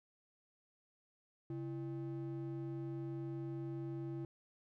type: ring-modulated tone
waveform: triangle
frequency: 235 Hz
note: A#3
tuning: 14 cents sharp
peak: -35 dBFS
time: 1.5-4.25 s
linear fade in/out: 2 ms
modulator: 99.4 Hz
effects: none